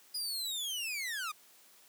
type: linear sweep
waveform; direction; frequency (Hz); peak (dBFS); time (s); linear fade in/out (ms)
sawtooth; down; 4978 to 1174.7; -32; 0.14-1.32; 10
effects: white hiss -61 dBFS RMS until 1.88 s + high-pass 200 Hz 12 dB/octave